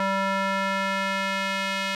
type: tone with band-pass filter sweep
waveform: square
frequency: 194.3 Hz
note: G3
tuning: 15 cents flat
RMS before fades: -26 dBFS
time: 0-1.95 s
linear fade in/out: 2 ms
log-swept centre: 1200 to 2600 Hz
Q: 1.1
effects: none